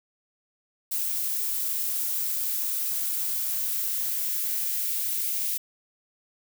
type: noise with high-pass filter sweep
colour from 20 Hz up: violet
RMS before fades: -28 dBFS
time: 0.91-5.58 s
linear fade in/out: 10 ms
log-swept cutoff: 550 to 2200 Hz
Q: 1.5
effects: none